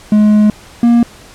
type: tone pair in turn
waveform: triangle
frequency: 211 / 236.2 Hz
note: G#3 / A#3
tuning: +28 / +23 cents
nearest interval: major second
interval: 195 cents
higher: second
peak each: -3 dBFS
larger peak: neither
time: 0.12-0.5 / 0.83-1.03 s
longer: first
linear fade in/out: 2 ms
effects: pink hiss -38 dBFS RMS until 1.34 s + low-pass 10000 Hz 12 dB/octave